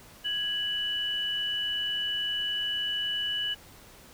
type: tone pair together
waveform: sine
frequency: 1661.2 / 2960 Hz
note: G#6 / F#7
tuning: 0 / 0 cents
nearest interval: minor seventh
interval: 1000 cents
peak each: -36 / -28 dBFS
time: 0.24-3.55 s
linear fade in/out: 20 ms
effects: pink hiss -52 dBFS RMS until 4.13 s